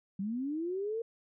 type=linear sweep; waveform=sine; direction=up; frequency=186.2 to 466.2 Hz; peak=-32 dBFS; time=0.19-1.02 s; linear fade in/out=5 ms; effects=none